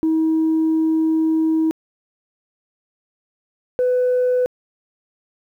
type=tone pair in turn; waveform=sine; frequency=319.2 / 500.1 Hz; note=D#4 / B4; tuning=+44 / +22 cents; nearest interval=minor sixth; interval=778 cents; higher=second; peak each=-13 dBFS; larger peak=neither; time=0.03-1.71 / 3.79-4.46 s; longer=first; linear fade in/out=0 ms; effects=tanh soft clip ceiling -12 dBFS + 9-bit